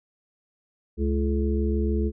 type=harmonic tone with a mistuned harmonic; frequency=71.4 Hz; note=D2; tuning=48 cents flat; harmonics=1 / 3 / 5 / 6; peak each=-23 / -28 / -30 / -31 dBFS; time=0.97-2.12 s; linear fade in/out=50 ms; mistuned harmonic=5; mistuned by=-75 cents; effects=none